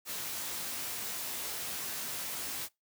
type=noise with comb filter; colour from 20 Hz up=white; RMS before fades=-38 dBFS; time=0.05-2.69 s; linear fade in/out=50 ms; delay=19 ms; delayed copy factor=-0.55; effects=noise-tail reverb RT60 0.2 s tail -23 dB re dry + high-pass 80 Hz 12 dB/octave